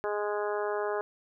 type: harmonic tone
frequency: 207.7 Hz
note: G#3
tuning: in tune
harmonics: 2 / 3 / 4 / 5 / 6 / 7 / 8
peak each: -31 / -35 / -37 / -39 / -41 / -42 / -43 dBFS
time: 0.04-1.01 s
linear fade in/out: 0 ms
effects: none